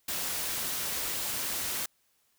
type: noise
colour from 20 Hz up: white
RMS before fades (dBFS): -33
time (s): 0.08-1.86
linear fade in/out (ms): 5
effects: white hiss -71 dBFS RMS until 2.38 s